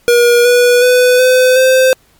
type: tone with pitch steps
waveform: square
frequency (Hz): 478.6 / 488.4 / 498.3 / 508.5 / 518.9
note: A#4 / B4 / B4 / C5 / C5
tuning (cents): +46 / -19 / +15 / -50 / -14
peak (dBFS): -6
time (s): 0.08-1.93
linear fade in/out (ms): 0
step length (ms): 370
effects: pink hiss -51 dBFS RMS until 2.19 s + MP3 96 kbps